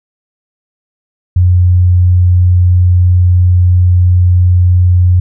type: tone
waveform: sine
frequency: 89.7 Hz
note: F2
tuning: 47 cents sharp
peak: -4 dBFS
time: 1.36-5.2 s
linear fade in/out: 5 ms
effects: none